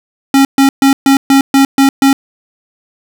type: tone bursts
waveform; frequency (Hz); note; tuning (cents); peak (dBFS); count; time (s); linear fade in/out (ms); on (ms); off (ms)
square; 272.8; C#4; -28; -5; 8; 0.34-2.13; 2; 110; 130
effects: none